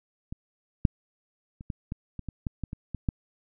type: clicks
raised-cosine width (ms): 5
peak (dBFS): -23 / -6 / -29 / -19 / -20 / -23 / -22 / -17 / -19 / -23 / -20 / -13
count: 12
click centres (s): 0.325 / 0.852 / 1.609 / 1.702 / 1.921 / 2.193 / 2.287 / 2.468 / 2.637 / 2.731 / 2.947 / 3.088
effects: none